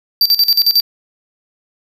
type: tone with tremolo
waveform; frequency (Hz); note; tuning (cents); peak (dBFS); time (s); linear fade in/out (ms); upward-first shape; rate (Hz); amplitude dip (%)
square; 4669; D8; -11; -8; 0.21-0.81; 2; square; 11; 80
effects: none